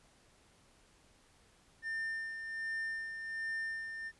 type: tone with tremolo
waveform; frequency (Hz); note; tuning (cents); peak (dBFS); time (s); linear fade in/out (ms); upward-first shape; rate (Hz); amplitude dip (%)
triangle; 1800; A6; +39; -33; 1.82-4.12; 50; sine; 1.3; 50
effects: pink hiss -66 dBFS RMS until 4.19 s + resampled to 24000 Hz